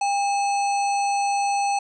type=harmonic tone with a mistuned harmonic; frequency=862 Hz; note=A5; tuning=36 cents flat; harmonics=1 / 3 / 5 / 7 / 9 / 10; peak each=-20 / -31 / -36 / -36 / -41 / -42 dBFS; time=0.01-1.79 s; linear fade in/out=5 ms; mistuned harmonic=1; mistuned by=-120 cents; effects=none